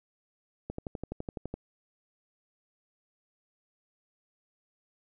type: click train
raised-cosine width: 2 ms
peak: -22 dBFS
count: 11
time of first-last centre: 0.7-1.54 s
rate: 11.9 Hz
effects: none